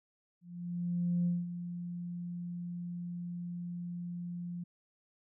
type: tone with ADSR envelope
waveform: sine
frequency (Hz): 174.61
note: F3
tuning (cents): 0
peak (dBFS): -26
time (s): 0.41-4.64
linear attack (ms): 850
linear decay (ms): 200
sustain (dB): -11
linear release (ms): 9
effects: tanh soft clip ceiling -23 dBFS